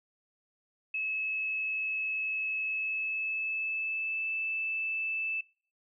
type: tone with pitch glide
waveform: sine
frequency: 2589 to 2634 Hz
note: E7 to E7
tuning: -32 to -2 cents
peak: -30 dBFS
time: 0.94-5.41 s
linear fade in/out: 5 ms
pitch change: +30 cents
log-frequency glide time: 2.63-4.29 s
effects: noise-tail reverb RT60 0.5 s tail -25 dB re dry